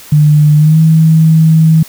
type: tone with pitch glide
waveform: sine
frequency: 150 to 159.84 Hz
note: D3 to D#3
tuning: +37 to +47 cents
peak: -3 dBFS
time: 0.12-1.83 s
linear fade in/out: 5 ms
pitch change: +110 cents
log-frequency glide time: 0.57-0.79 s
effects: white hiss -34 dBFS RMS until 1.88 s